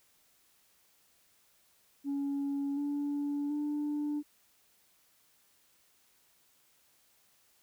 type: tone with pitch steps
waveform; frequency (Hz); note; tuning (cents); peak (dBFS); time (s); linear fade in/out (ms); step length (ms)
sine; 280.7 / 287.8 / 295; C#4 / D4 / D4; +22 / -35 / +8; -29; 2.04-4.23; 50; 730
effects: tanh soft clip ceiling -29 dBFS + white hiss -68 dBFS RMS until 7.62 s